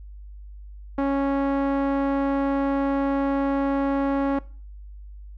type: tone with low-pass filter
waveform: sawtooth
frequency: 276.5 Hz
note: C#4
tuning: 4 cents flat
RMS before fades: -23 dBFS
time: 0.98-4.39 s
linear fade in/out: 5 ms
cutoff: 1200 Hz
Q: 0.87
effects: noise-tail reverb RT60 0.4 s tail -20 dB re dry + added 50 Hz sine -38 dBFS peak until 5.37 s

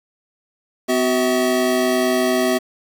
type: tone cluster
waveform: square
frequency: 252.8 / 374.6 / 647 Hz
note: B3 / F#4 / E5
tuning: +41 / +21 / -32 cents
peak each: -21 dBFS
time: 0.88-2.59 s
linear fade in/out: 20 ms
effects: 7-bit

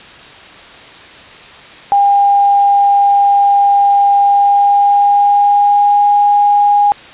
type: tone with pitch glide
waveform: sine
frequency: 805 to 819.5 Hz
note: G5 to G#5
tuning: +46 to -23 cents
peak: -6 dBFS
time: 1.92-6.92 s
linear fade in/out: 0 ms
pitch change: +31 cents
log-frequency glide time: 4.17-6.09 s
effects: white hiss -35 dBFS RMS until 7.13 s + resampled to 8000 Hz

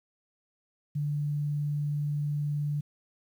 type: tone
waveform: sine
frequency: 146.83 Hz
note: D3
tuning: in tune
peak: -27 dBFS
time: 0.95-2.81 s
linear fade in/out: 10 ms
effects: 10-bit

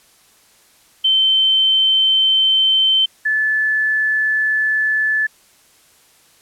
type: tone pair in turn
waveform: sine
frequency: 3093 / 1735.9 Hz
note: G7 / A6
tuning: -24 / -24 cents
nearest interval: minor seventh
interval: 1000 cents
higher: first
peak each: -11 / -14 dBFS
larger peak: first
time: 1.04-3.06 / 3.25-5.27 s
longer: neither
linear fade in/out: 10 ms
effects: white hiss -52 dBFS RMS until 6.41 s + low-pass 12000 Hz 12 dB/octave

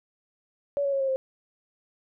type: tone with pitch steps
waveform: sine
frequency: 568 / 557.6 / 547.4 / 537.4 / 527.5 Hz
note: C#5 / C#5 / C#5 / C5 / C5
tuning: +42 / +10 / -22 / +46 / +14 cents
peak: -23 dBFS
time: 0.77-1.16 s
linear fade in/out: 0 ms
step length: 78 ms
effects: none

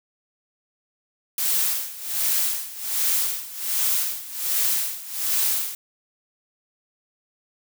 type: noise with tremolo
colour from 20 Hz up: blue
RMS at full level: -21 dBFS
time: 1.38-5.75 s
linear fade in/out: 2 ms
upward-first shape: sine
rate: 1.3 Hz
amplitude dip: 85%
effects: none

